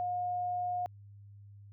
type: tone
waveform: sine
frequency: 717 Hz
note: F5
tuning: 45 cents sharp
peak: -31 dBFS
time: 0-0.86 s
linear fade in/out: 0 ms
effects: added 101 Hz sine -50 dBFS peak until 1.72 s